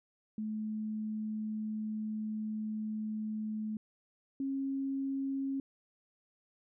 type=tone pair in turn; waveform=sine; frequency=215.6 / 271.6 Hz; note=A3 / C#4; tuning=-35 / -35 cents; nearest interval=major third; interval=400 cents; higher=second; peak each=-34 / -32 dBFS; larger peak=second; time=0.38-3.77 / 4.4-5.6 s; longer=first; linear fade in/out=2 ms; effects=none